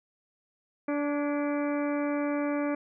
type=harmonic tone with a mistuned harmonic; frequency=290.5 Hz; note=D4; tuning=19 cents flat; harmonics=1 / 2 / 3 / 4 / 5 / 6 / 7 / 8; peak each=-28 / -32 / -41 / -40 / -44 / -46 / -46 / -44 dBFS; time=0.88-2.75 s; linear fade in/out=5 ms; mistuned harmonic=6; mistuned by=-57 cents; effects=none